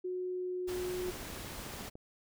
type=tone with pitch glide; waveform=sine; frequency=365.2 to 362.7 Hz; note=F#4 to F#4; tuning=-23 to -34 cents; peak=-34 dBFS; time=0.04-1.11 s; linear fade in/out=10 ms; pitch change=-11 cents; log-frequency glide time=0.28-0.73 s
type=noise; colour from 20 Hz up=pink; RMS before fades=-44 dBFS; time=0.67-1.9 s; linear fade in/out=20 ms
type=click train; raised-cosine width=2 ms; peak=-34 dBFS; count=15; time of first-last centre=0.94-1.954 s; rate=13.8 Hz
effects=none